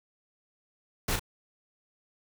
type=noise with echo; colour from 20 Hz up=pink; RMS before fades=-29 dBFS; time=1.08-1.16 s; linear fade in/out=5 ms; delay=35 ms; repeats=1; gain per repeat=-5 dB; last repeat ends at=1.195 s; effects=none